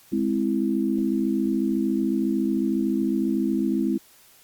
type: chord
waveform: sine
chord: Ab augmented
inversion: none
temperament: equal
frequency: 207.7 / 261.6 / 329.6 Hz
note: Ab3 / C4 / E4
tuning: 0 / 0 / 0 cents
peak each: -25 dBFS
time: 0.12-3.98 s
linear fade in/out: 10 ms
effects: white hiss -54 dBFS RMS until 4.43 s + Opus 48 kbps